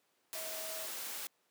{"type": "tone in noise", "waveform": "sine", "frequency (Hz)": 640, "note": "D#5", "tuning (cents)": 49, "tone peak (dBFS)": -46, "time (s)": [0.35, 0.86], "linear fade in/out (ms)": 0, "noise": "white", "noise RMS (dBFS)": -42, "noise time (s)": [0.33, 1.27], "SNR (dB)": -7, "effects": ["pink hiss -75 dBFS RMS until 1.5 s", "high-pass 300 Hz 12 dB/octave"]}